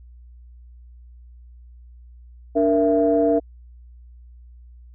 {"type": "tone cluster", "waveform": "sine", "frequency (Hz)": [292.9, 466, 666], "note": ["D4", "A#4", "E5"], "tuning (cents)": [-5, -1, 18], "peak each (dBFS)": -19, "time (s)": [2.55, 3.4], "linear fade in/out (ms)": 20, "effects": ["tanh soft clip ceiling -6 dBFS", "added 60 Hz sine -42 dBFS peak until 4.94 s"]}